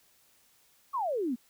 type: exponential sweep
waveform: sine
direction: down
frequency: 1174.7 to 223.1 Hz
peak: -28 dBFS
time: 0.93-1.36 s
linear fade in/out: 20 ms
effects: white hiss -65 dBFS RMS until 1.49 s